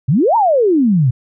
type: exponential two-way sweep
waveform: sine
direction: up then down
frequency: 116.6 to 957 to 116.6 Hz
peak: -9 dBFS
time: 0.08-1.11 s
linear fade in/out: 10 ms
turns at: 0.36 s
effects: none